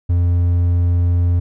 triangle tone, 87.31 Hz, F2, in tune, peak -10 dBFS, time 0.09-1.4 s, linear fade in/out 10 ms, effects none

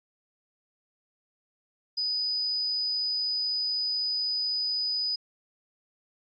sine tone, 4978 Hz, D#8, in tune, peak -26 dBFS, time 1.97-5.16 s, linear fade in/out 10 ms, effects AAC 64 kbps

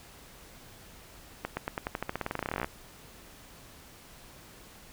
accelerating click train, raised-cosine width 0.5 ms, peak -16 dBFS, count 25, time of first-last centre 1.45-2.645 s, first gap 120 ms, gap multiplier 0.91, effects pink hiss -52 dBFS RMS until 4.92 s

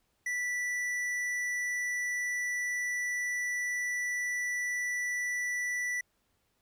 sine tone with tanh clipping, 1967 Hz, B6, 7 cents flat, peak -32 dBFS, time 0.26-6.01 s, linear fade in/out 5 ms, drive 11 dB, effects pink hiss -75 dBFS RMS until 6.61 s

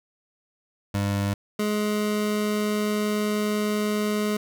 25% pulse tone pair in turn, 100.4 / 210.2 Hz, G2 / G#3, +42 / +21 cents, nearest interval octave + minor second, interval 1279 cents, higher second, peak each -19 dBFS, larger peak neither, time 0.94-1.34 / 1.59-4.37 s, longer second, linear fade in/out 5 ms, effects none

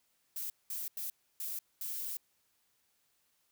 violet noise bursts at uneven times, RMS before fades -39 dBFS, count 5, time 0.36-0.5 / 0.7-0.88 / 0.97-1.1 / 1.4-1.59 / 1.81-2.17 s, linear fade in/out 2 ms, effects white hiss -75 dBFS RMS until 3.51 s

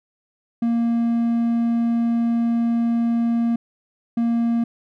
triangle tone bursts at uneven times, 233.1 Hz, A#3, in tune, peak -15 dBFS, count 2, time 0.62-3.56 / 4.17-4.64 s, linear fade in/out 5 ms, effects none

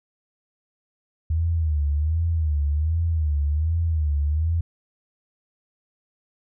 sine tone with vibrato, 77.78 Hz, D#2, in tune, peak -19 dBFS, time 1.3-4.61 s, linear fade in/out 5 ms, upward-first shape sine, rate 1.3 Hz, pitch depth 130 cents each way, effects none

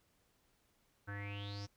square tone with low-pass filter sweep, 101.3 Hz, G#2, 43 cents flat, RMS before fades -44 dBFS, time 1.07-1.67 s, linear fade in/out 20 ms, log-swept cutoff 1500 to 5700 Hz, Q 10, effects pink hiss -75 dBFS RMS until 1.76 s

